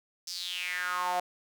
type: tone with high-pass filter sweep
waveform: sawtooth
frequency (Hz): 180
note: F#3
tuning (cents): -47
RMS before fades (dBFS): -33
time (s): 0.27-1.2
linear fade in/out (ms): 5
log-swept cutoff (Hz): 5500 to 690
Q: 5.8
effects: none

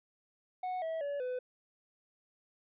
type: tone with pitch steps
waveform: triangle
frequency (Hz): 736 / 648.2 / 570.8 / 502.7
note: F#5 / E5 / D5 / B4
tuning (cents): -9 / -29 / -49 / +31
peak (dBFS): -32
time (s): 0.63-1.39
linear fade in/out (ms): 5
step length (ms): 190
effects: resampled to 8000 Hz

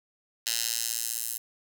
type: tone with high-pass filter sweep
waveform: 10% pulse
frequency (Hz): 115.5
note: A#2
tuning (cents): -16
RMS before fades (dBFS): -31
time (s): 0.46-1.38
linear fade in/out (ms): 10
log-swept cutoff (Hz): 4200 to 10000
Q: 0.98
effects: none

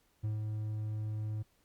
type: tone with ADSR envelope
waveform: triangle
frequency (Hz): 107.4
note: A2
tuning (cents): -41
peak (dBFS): -29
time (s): 0.23-1.43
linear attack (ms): 15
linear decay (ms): 140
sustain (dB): -3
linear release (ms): 13
effects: pink hiss -72 dBFS RMS until 1.64 s + Opus 48 kbps

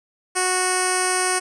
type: tone with low-pass filter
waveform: 10% pulse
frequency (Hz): 367.9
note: F#4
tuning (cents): -10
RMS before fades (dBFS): -21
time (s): 0.35-1.4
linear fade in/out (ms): 20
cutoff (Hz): 8700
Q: 6
effects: none

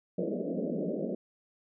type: band-pass noise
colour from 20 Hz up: pink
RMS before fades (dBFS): -33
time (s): 0.18-1.15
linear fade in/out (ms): 5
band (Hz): 170 to 630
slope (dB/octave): 96
effects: none

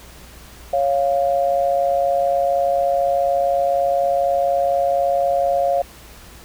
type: tone pair together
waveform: sine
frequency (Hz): 554.4 / 698.5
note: C#5 / F5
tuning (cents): 0 / 0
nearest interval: major third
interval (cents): 400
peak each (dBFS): -18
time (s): 0.73-5.82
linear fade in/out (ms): 5
effects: added 60 Hz sine -45 dBFS peak until 6.44 s + pink hiss -43 dBFS RMS until 6.44 s

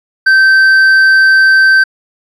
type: tone with hard clipping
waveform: sine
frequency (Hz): 1552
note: G6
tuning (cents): -18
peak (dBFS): -5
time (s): 0.26-1.84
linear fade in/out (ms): 10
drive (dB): 4
effects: resampled to 24000 Hz

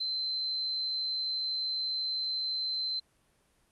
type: tone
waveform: sine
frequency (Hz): 4086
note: C8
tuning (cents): -42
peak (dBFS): -30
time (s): 0-3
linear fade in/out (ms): 10
effects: pink hiss -69 dBFS RMS until 3.71 s + Opus 32 kbps

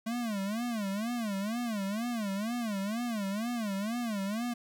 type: tone with vibrato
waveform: square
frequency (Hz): 217.1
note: A3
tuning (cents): -23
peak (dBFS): -32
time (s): 0.06-4.54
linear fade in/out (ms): 10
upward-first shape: sine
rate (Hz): 2.1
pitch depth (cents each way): 200
effects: 11-bit

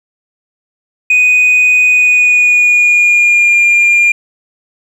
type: tone with pitch glide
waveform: sine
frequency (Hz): 2489 to 2403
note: D#7 to D7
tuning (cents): 0 to +39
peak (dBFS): -3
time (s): 1.1-4.12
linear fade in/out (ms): 5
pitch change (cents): -61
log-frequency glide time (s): 1.88-3.59
effects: tanh soft clip ceiling -4 dBFS + 7-bit

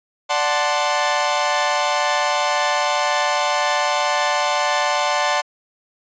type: chord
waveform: sawtooth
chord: D dominant seventh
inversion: none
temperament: equal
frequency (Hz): 587.3 / 740 / 880 / 1046.5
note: D5 / F#5 / A5 / C6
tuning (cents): 0 / 0 / 0 / 0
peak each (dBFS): -19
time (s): 0.29-5.42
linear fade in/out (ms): 20
effects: resampled to 16000 Hz

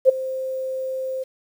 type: tone with ADSR envelope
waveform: sine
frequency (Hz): 523.3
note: C5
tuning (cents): 0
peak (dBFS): -6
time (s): 0.05-1.24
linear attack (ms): 40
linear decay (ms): 11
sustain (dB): -18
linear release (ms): 15
effects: 8-bit

